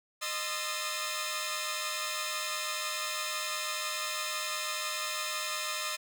10% pulse tone cluster, 615 / 1043 / 1236 / 1331 / 1755 Hz, D#5 / C6 / D#6 / E6 / A6, -20 / -6 / -12 / +16 / -5 cents, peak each -31 dBFS, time 0.21-5.97 s, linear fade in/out 20 ms, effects none

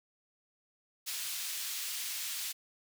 pink high-pass noise, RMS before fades -38 dBFS, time 1.06-2.53 s, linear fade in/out 20 ms, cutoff 3100 Hz, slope 12 dB/octave, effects none

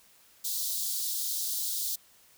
white high-pass noise, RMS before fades -32 dBFS, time 0.44-1.96 s, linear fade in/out 10 ms, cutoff 3600 Hz, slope 48 dB/octave, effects white hiss -60 dBFS RMS until 2.37 s

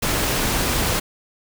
pink noise, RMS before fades -21 dBFS, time 0.02-1 s, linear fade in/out 10 ms, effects none

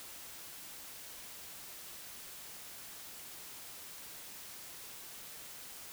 silence, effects white hiss -49 dBFS RMS until 5.92 s

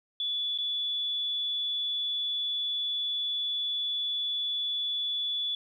sine tone with dropouts, 3440 Hz, A7, 40 cents flat, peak -28 dBFS, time 0.2-5.55 s, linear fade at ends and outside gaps 2 ms, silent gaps 0.577-0.585 s, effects 11-bit

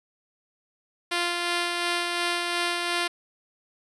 5% pulse tone with tremolo, 347.9 Hz, F4, 7 cents flat, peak -12 dBFS, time 1.11-3.08 s, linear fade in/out 10 ms, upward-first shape sine, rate 2.8 Hz, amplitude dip 30%, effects resampled to 22050 Hz

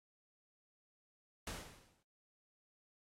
pink noise with exponential decay, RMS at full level -41 dBFS, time 1.47-2.03 s, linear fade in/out 2 ms, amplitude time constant 120 ms, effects low-pass 11000 Hz 12 dB/octave + AAC 48 kbps

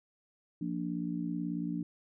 sine chord, Bb major, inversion second, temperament just, 174.81 / 233.1 / 291.4 Hz, F3 / Bb3 / D4, +2 / 0 / -13 cents, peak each -36 / -39 / -36 dBFS, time 0.61-1.83 s, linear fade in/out 5 ms, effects none

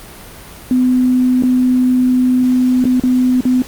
sine tone with dropouts, 252.7 Hz, B3, 40 cents sharp, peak -9 dBFS, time 0.71-3.62 s, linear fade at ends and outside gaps 1 ms, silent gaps 1.424-1.435 / 2.842-2.853 / 2.998-3.036 / 3.407-3.453 s, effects pink hiss -35 dBFS RMS until 3.67 s + Opus 32 kbps

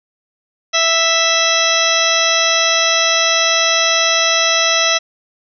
harmonic tone, 659.3 Hz, E5, in tune, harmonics 1 / 2 / 3 / 4 / 5 / 6 / 8 / 9, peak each -20 / -20 / -20 / -20 / -20 / -20 / -20 / -20 dBFS, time 0.73-4.99 s, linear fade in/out 20 ms, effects none

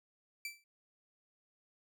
sawtooth tone with exponential decay, 2331 Hz, D7, 14 cents flat, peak -33 dBFS, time 0.45-0.64 s, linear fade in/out 2 ms, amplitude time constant 41 ms, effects none

